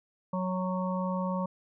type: harmonic tone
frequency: 184.6 Hz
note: F#3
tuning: 4 cents flat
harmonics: 1 / 3 / 5 / 6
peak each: -30 / -35 / -37 / -38 dBFS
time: 0.33-1.46 s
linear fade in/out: 5 ms
effects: none